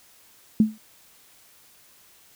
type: tone with exponential decay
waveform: sine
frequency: 216.8 Hz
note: A3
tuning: 25 cents flat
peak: -10 dBFS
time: 0.6-0.78 s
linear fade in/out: 2 ms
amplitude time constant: 37 ms
effects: white hiss -55 dBFS RMS until 2.35 s